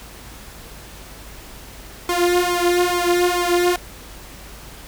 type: tone with flanger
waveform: sawtooth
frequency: 352.8 Hz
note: F4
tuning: 18 cents sharp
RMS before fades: -18 dBFS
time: 2.09-3.76 s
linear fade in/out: 2 ms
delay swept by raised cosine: 0.89 to 3.39 ms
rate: 2.3 Hz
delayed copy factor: +0.85
effects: added 50 Hz sine -42 dBFS peak until 4.87 s + pink hiss -40 dBFS RMS until 4.87 s